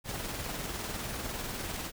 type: noise with tremolo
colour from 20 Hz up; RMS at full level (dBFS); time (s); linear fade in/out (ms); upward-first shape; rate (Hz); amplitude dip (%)
pink; -36; 0.04-1.92; 50; square; 20; 30
effects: none